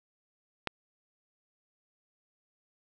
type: click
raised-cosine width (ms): 0.3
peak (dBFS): -14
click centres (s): 0.673
effects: none